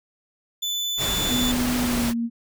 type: tone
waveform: 35% pulse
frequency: 3499 Hz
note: A7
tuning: 10 cents flat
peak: -22 dBFS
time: 0.62-1.52 s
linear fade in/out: 10 ms
type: noise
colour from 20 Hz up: pink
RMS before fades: -27 dBFS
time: 0.97-2.14 s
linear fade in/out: 50 ms
type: tone with pitch glide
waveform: sine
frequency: 246.9 to 233 Hz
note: B3 to A#3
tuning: 0 to -1 cents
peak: -22 dBFS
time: 1.28-2.3 s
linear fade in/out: 50 ms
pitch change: -101 cents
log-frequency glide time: 1.8-2.14 s
effects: none